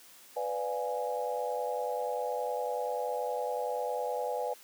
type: chord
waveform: sine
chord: B diminished seventh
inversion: none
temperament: equal with one note detuned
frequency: 497.3 / 587.3 / 698.5 / 830.6 Hz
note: B4 / D5 / F5 / Ab5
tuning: +12 / 0 / 0 / 0 cents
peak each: -34 / -37 / -39 / -36 dBFS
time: 0.36-4.54 s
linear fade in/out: 10 ms
effects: white hiss -55 dBFS RMS until 4.63 s + high-pass 200 Hz 12 dB/octave